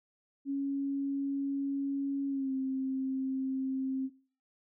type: tone with pitch glide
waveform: sine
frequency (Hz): 277.2 to 264.8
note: C#4 to C4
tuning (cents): 0 to +21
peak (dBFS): -30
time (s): 0.45-4.1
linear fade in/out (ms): 50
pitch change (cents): -79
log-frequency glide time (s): 2.28-2.53
effects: noise-tail reverb RT60 0.4 s tail -18 dB re dry